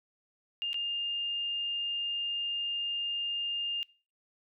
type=tone with dropouts; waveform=sine; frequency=2813 Hz; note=F7; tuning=12 cents sharp; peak=-30 dBFS; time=0.62-3.83 s; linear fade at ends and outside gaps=0 ms; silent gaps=0.731-0.743 s; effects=noise-tail reverb RT60 0.4 s tail -24 dB re dry